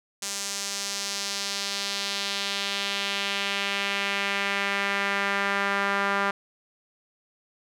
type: tone with band-pass filter sweep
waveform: sawtooth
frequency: 199 Hz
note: G3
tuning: 26 cents sharp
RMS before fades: -28 dBFS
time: 0.22-6.31 s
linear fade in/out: 5 ms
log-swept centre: 6800 to 1400 Hz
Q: 1.6
effects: none